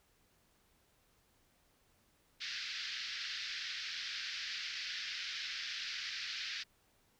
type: band-pass noise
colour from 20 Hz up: white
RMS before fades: -42 dBFS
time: 2.4-6.64 s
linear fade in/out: 20 ms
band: 1500 to 5200 Hz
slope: 48 dB/octave
effects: pink hiss -72 dBFS RMS until 7.19 s